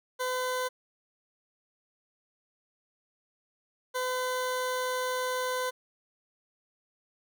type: tone pair in turn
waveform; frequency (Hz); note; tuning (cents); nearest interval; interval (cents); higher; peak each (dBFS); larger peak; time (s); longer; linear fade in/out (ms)
20% pulse; 507 / 507; B4 / B4; +45 / +45; unison; 0; neither; -24; neither; 0.19-0.69 / 3.94-5.71; second; 20
effects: none